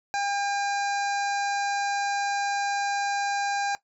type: harmonic tone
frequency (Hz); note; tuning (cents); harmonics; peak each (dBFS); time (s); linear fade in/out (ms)
804; G5; +44; 1 / 2 / 3 / 5 / 6 / 7 / 8 / 9; -26 / -32 / -36 / -40 / -42 / -43 / -44 / -45; 0.14-3.75; 0
effects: noise-tail reverb RT60 0.1 s tail -17 dB re dry